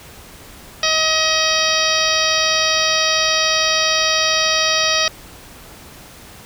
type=harmonic tone with a mistuned harmonic; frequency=633 Hz; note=D#5; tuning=30 cents sharp; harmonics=1 / 2 / 3 / 4 / 5 / 6 / 7 / 8 / 9; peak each=-23 / -23 / -23 / -23 / -23 / -23 / -23 / -23 / -23 dBFS; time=0.83-5.08 s; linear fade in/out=2 ms; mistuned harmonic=7; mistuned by=+57 cents; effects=pink hiss -40 dBFS RMS until 6.45 s